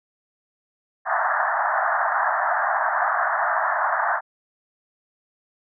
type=band-pass noise; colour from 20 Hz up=pink; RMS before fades=-22 dBFS; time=1.05-4.21 s; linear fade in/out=50 ms; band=640 to 1800 Hz; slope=96 dB/octave; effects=none